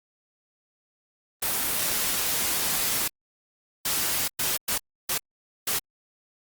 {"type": "noise bursts at uneven times", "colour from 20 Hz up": "white", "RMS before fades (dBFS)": -26, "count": 6, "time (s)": [[1.42, 3.08], [3.85, 4.28], [4.39, 4.57], [4.68, 4.78], [5.09, 5.18], [5.67, 5.79]], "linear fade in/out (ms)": 5, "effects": ["Opus 24 kbps"]}